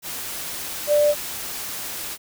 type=tone in noise; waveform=sine; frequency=590 Hz; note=D5; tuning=8 cents sharp; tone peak=-14 dBFS; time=0.87-1.15 s; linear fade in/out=50 ms; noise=white; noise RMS=-31 dBFS; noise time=0.02-2.18 s; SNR=+14 dB; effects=none